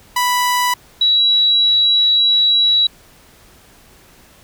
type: tone pair in turn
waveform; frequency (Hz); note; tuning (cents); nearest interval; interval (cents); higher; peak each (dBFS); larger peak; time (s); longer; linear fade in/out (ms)
sawtooth / sine; 987.8 / 3901; B5 / B7; 0 / -22; 2 octaves; 2378; second; -10; neither; 0.16-0.74 / 1.01-2.87; second; 5
effects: pink hiss -47 dBFS RMS until 4.43 s